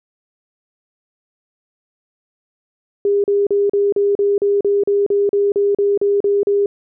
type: tone bursts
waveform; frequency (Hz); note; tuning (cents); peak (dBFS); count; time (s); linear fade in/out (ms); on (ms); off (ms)
sine; 404; G#4; -48; -12; 16; 3.05-6.66; 2; 190; 38
effects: none